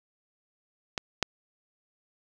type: clicks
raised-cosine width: 0.2 ms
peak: -12 / -6 dBFS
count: 2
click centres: 0.978 / 1.227 s
effects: none